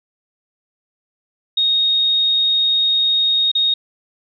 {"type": "tone with dropouts", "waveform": "sine", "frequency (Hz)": 3729, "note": "A#7", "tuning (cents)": 0, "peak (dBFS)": -13, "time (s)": [1.57, 3.74], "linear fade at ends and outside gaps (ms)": 5, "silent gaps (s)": [3.516, 3.551], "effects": []}